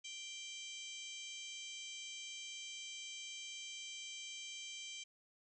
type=harmonic tone with a mistuned harmonic; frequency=784 Hz; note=G5; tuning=in tune; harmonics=3 / 4 / 5 / 6 / 7 / 8 / 9 / 10; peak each=-52 / -49 / -60 / -61 / -62 / -53 / -59 / -60 dBFS; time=0.04-5.04 s; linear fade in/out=10 ms; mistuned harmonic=9; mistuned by=+28 cents; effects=none